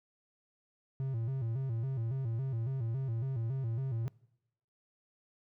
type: tone with vibrato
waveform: triangle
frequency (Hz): 123.47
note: B2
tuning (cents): 0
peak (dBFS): -30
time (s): 1-4.08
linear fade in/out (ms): 0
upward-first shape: square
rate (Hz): 3.6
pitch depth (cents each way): 140
effects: noise-tail reverb RT60 0.9 s tail -24 dB re dry